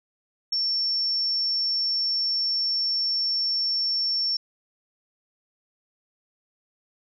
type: tone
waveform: sine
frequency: 5440 Hz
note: F8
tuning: 46 cents flat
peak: -22 dBFS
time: 0.52-4.37 s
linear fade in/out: 5 ms
effects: none